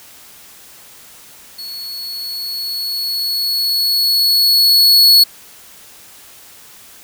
45% pulse tone with level ramp, 4382 Hz, C#8, 21 cents flat, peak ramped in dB -26 to -4 dBFS, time 1.58-5.24 s, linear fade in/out 10 ms, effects white hiss -41 dBFS RMS until 7.03 s

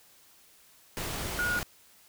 sine tone in noise, 1443 Hz, F#6, 44 cents flat, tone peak -27 dBFS, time 1.39-1.59 s, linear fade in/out 0 ms, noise pink, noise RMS -35 dBFS, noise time 0.97-1.63 s, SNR +5 dB, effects white hiss -59 dBFS RMS until 2.08 s

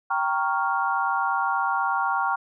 sine chord, G half-diminished seventh, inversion none, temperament equal, 784 / 932.3 / 1108.7 / 1396.9 Hz, G5 / Bb5 / Db6 / F6, 0 / 0 / 0 / 0 cents, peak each -27 dBFS, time 0.1-2.36 s, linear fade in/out 10 ms, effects none

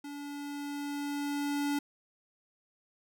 square tone with level ramp, 287.3 Hz, D4, 38 cents flat, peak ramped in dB -41 to -29 dBFS, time 0.04-1.79 s, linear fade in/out 5 ms, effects none

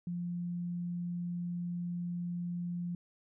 sine tone, 174.61 Hz, F3, in tune, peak -34 dBFS, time 0.07-2.95 s, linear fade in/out 2 ms, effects none

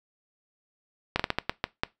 slowing click train, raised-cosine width 0.3 ms, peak -8 dBFS, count 8, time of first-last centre 1.16-1.835 s, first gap 35 ms, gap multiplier 1.33, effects noise-tail reverb RT60 0.2 s tail -21 dB re dry

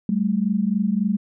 sine tone pair together, 193.06 / 216.7 Hz, G3 / A3, -26 / -26 cents, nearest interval major second, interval 200 cents, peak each -21 dBFS, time 0.09-1.17 s, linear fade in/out 2 ms, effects none

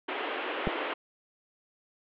pink band-pass noise, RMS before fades -34 dBFS, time 0.08-0.94 s, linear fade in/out 10 ms, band 300 to 3200 Hz, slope 48 dB/octave
clicks, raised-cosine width 2 ms, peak -16 dBFS, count 2, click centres 0.671 / 0.676 s
effects none

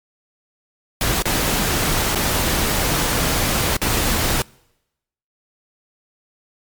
pink noise with dropouts, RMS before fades -19 dBFS, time 1.01-4.42 s, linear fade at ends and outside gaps 1 ms, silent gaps 1.223-1.255 / 2.149-2.156 / 3.767-3.816 s, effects noise-tail reverb RT60 0.9 s tail -26 dB re dry + MP3 96 kbps

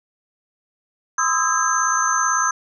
sine tone cluster, 1021 / 1256 / 1314 / 1626 / 6240 Hz, C6 / D#6 / E6 / G#6 / G8, -43 / +16 / -6 / -37 / -9 cents, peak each -23 dBFS, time 1.18-2.51 s, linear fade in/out 5 ms, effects none

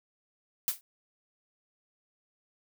blue noise with exponential decay, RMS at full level -25 dBFS, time 0.68-0.81 s, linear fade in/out 0 ms, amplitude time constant 28 ms, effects none

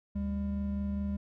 triangle tone pair together, 75.14 / 200.6 Hz, D2 / G3, +40 / +40 cents, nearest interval octave + perfect fourth, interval 1700 cents, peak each -33 / -30 dBFS, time 0.15-1.17 s, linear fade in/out 10 ms, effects none

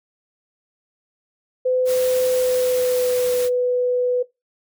sine tone with pitch glide, 508 to 495.8 Hz, B4 to B4, +49 to +7 cents, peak -16 dBFS, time 1.65-4.23 s, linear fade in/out 10 ms, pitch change -42 cents, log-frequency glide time 2.23-3.42 s
white noise, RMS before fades -31 dBFS, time 1.85-3.5 s, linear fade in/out 50 ms
effects noise-tail reverb RT60 0.2 s tail -20 dB re dry

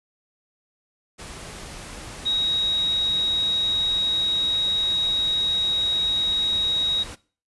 sine tone in noise, 3798 Hz, A#7, 32 cents sharp, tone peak -20 dBFS, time 2.25-7.04 s, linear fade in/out 20 ms, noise pink, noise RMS -38 dBFS, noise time 1.18-7.16 s, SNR +15 dB, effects noise-tail reverb RT60 0.4 s tail -20 dB re dry + resampled to 24000 Hz

